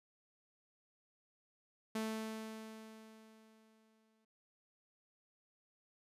sawtooth tone with exponential decay, 220 Hz, A3, in tune, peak -32 dBFS, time 1.95-4.25 s, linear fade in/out 5 ms, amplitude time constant 500 ms, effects resampled to 32000 Hz

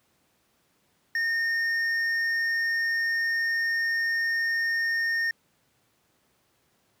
sine tone with hard clipping, 1833 Hz, A#6, 30 cents flat, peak -25 dBFS, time 1.15-5.31 s, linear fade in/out 2 ms, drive 5 dB, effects pink hiss -68 dBFS RMS until 7 s + high-pass 100 Hz 12 dB/octave

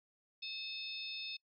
harmonic tone with a mistuned harmonic, 864 Hz, A5, 32 cents flat, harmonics 3 / 4 / 5 / 6, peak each -46 / -44 / -49 / -48 dBFS, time 0.42-1.37 s, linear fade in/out 10 ms, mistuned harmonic 4, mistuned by +87 cents, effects noise-tail reverb RT60 0.1 s tail -25 dB re dry

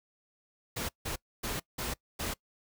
pink noise bursts at uneven times, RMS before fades -35 dBFS, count 5, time 0.76-0.89 / 1.05-1.16 / 1.43-1.6 / 1.78-1.94 / 2.19-2.34 s, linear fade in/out 10 ms, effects noise-tail reverb RT60 0.1 s tail -23 dB re dry

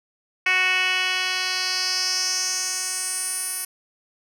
10% pulse tone with band-pass filter sweep, 370 Hz, F#4, in tune, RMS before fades -24 dBFS, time 0.46-3.65 s, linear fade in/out 5 ms, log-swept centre 2400 to 11000 Hz, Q 3.2, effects none

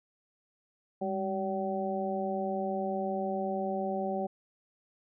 harmonic tone with a mistuned harmonic, 190.9 Hz, G3, 46 cents flat, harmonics 1 / 2 / 3 / 4, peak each -35 / -36 / -35 / -35 dBFS, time 1.01-4.27 s, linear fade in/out 10 ms, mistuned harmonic 1, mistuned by +73 cents, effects none

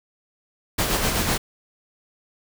pink noise with tremolo, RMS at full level -21 dBFS, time 0.78-1.38 s, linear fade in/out 10 ms, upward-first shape sine, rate 7.9 Hz, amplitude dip 40%, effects none

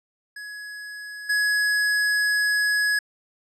square tone with level steps, 1680 Hz, G#6, 19 cents sharp, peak -35 / -20 dBFS, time 0.36-2.99 s, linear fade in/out 5 ms, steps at 1.29 s, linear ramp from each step 10 ms, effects low-pass 10000 Hz 12 dB/octave

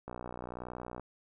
click train, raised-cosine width 1 ms, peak -27 dBFS, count 57, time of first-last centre 0.08-0.997 s, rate 61.1 Hz, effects none

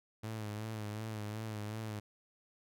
sawtooth tone with vibrato, 107.7 Hz, A2, 37 cents flat, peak -35 dBFS, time 0.23-2 s, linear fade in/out 10 ms, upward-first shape sine, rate 2.7 Hz, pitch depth 54 cents each way, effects none

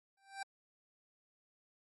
25% pulse tone with exponential growth, 784 Hz, G5, in tune, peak -34 dBFS, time 0.17-0.43 s, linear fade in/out 5 ms, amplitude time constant 55 ms, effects MP3 48 kbps

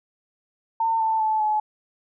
sine tone with pitch steps, 904 / 886.9 / 870.2 / 853.8 Hz, A5 / A5 / A5 / G#5, +47 / +14 / -19 / +48 cents, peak -19 dBFS, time 0.8-1.6 s, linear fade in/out 5 ms, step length 200 ms, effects none

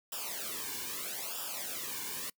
white noise with flanger, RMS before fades -39 dBFS, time 0.12-2.3 s, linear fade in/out 5 ms, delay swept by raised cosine 0.47 to 1.57 ms, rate 0.78 Hz, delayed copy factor -1, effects noise-tail reverb RT60 0.1 s tail -25 dB re dry

